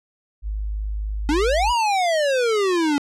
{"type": "tone", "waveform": "sine", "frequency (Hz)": 51.91, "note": "G#1", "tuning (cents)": 0, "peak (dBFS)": -23, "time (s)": [0.42, 1.74], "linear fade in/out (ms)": 50}
{"type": "exponential two-way sweep", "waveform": "square", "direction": "up then down", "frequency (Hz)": [280, 987.8, 280], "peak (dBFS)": -18, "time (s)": [1.29, 2.98], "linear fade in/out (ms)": 0, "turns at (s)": 1.71}
{"effects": ["low-pass 7000 Hz 12 dB/octave"]}